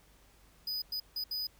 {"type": "tone bursts at uneven times", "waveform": "square", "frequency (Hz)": 4978, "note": "D#8", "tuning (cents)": 0, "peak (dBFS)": -34, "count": 4, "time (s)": [[0.67, 0.82], [0.92, 1], [1.16, 1.24], [1.31, 1.47]], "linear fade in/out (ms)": 5, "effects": ["added 50 Hz sine -63 dBFS peak until 1.59 s", "pink hiss -64 dBFS RMS until 1.59 s"]}